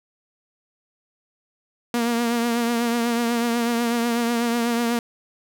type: tone with vibrato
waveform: sawtooth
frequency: 235.3 Hz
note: A#3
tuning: 16 cents sharp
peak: -16 dBFS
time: 1.94-4.99 s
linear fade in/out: 2 ms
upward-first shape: triangle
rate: 8.1 Hz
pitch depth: 45 cents each way
effects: none